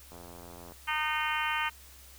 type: click train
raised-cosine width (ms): 1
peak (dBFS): -34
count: 53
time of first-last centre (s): 0.12-0.72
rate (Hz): 86.6
type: harmonic tone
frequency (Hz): 306.6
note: D#4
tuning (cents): -25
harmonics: 3 / 4 / 5 / 6 / 7 / 8 / 9 / 10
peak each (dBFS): -34 / -35 / -36 / -37 / -37 / -38 / -39 / -39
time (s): 0.87-1.7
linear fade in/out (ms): 20
effects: added 66 Hz sine -54 dBFS peak until 2.18 s + white hiss -54 dBFS RMS until 2.18 s